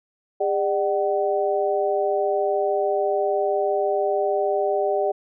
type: tone cluster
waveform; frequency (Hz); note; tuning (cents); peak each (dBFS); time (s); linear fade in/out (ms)
sine; 404.9 / 599 / 758; G#4 / D5 / F#5; -44 / +34 / +42; -23 / -23 / -25; 0.4-5.12; 10
effects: none